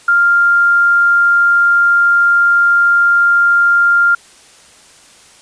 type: tone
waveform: sine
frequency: 1396.9 Hz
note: F6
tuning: in tune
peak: -7 dBFS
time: 0.08-4.15 s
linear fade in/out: 5 ms
effects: white hiss -43 dBFS RMS until 5.41 s + resampled to 22050 Hz